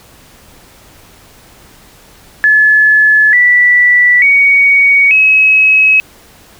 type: tone with pitch steps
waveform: sine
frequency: 1719 / 1963.2 / 2242 / 2561 Hz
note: A6 / B6 / C#7 / D#7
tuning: -41 / -11 / +19 / +49 cents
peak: -4 dBFS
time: 2.44-6 s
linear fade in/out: 0 ms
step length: 890 ms
effects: pink hiss -41 dBFS RMS until 6.59 s